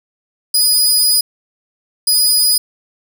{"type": "tone bursts at uneven times", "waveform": "20% pulse", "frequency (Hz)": 4954, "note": "D#8", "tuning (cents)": -8, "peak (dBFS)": -4, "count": 2, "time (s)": [[0.54, 1.21], [2.07, 2.58]], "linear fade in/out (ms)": 5, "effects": []}